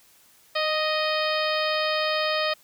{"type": "harmonic tone with a mistuned harmonic", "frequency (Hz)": 622.3, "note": "D#5", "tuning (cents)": 0, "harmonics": [1, 2, 3, 4, 5, 6, 7, 8], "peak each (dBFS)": [-26, -29, -31, -32, -33, -34, -34, -35], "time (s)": [0.55, 2.54], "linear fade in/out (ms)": 10, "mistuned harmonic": 1, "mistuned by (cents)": -17, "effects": ["white hiss -57 dBFS RMS until 2.63 s"]}